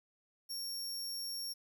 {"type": "tone", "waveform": "sawtooth", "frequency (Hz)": 5520, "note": "F8", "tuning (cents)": -21, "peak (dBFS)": -36, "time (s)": [0.49, 1.54], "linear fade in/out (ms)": 20, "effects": ["11-bit"]}